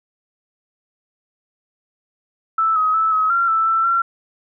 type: tone with pitch steps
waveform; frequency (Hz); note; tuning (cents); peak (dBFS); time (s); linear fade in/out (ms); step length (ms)
sine; 1318 / 1265 / 1311 / 1276 / 1375 / 1322 / 1332 / 1363; E6 / D#6 / E6 / D#6 / F6 / E6 / E6 / F6; -1 / +28 / -10 / +43 / -27 / +5 / +18 / -43; -14; 2.58-4.02; 5; 180
effects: none